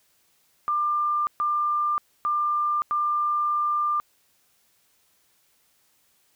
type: tone bursts at uneven times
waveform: sine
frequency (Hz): 1194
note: D6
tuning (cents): +28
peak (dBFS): -21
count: 4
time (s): 0.68-1.27 / 1.4-1.98 / 2.25-2.82 / 2.91-4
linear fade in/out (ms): 0
effects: white hiss -65 dBFS RMS until 6.35 s